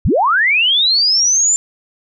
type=linear sweep; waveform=sine; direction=up; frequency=31.62 to 7250 Hz; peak=-10 dBFS; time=0.05-1.56 s; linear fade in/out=0 ms; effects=none